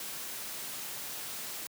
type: noise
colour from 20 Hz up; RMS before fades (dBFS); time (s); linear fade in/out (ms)
white; -40; 0-1.67; 2
effects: high-pass 100 Hz 12 dB/octave